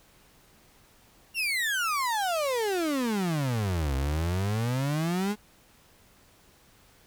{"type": "exponential two-way sweep", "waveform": "35% pulse", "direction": "down then up", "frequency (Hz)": [2831, 65.41, 214.1], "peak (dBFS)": -24, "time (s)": [1.34, 5.36], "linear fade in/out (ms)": 50, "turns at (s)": 3.95, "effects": ["pink hiss -59 dBFS RMS until 7.06 s"]}